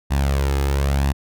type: tone with flanger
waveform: sawtooth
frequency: 69.3 Hz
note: C#2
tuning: in tune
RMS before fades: -19 dBFS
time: 0.1-1.13 s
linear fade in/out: 20 ms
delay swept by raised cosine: 1.1 to 2.4 ms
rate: 1 Hz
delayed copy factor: +0.55
effects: none